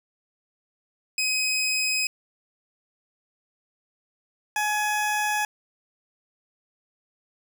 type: tone pair in turn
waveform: 20% pulse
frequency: 2525 / 842.6 Hz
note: D#7 / G#5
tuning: +25 / +25 cents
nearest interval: octave + perfect fifth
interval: 1900 cents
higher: first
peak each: -18 dBFS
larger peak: neither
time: 1.18-2.07 / 4.56-5.45 s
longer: neither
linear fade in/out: 2 ms
effects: none